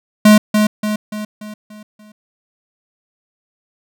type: tone with echo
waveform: square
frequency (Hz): 211.9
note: G#3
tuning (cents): +35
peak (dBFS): -5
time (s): 0.25-0.38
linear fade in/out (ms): 5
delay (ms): 290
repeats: 6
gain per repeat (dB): -6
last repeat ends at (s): 2.12
effects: none